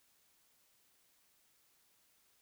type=silence; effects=white hiss -72 dBFS RMS until 2.41 s